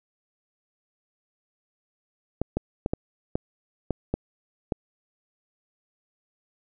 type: clicks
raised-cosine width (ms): 2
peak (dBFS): -11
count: 8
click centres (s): 2.416 / 2.57 / 2.861 / 2.935 / 3.355 / 3.907 / 4.14 / 4.722
effects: none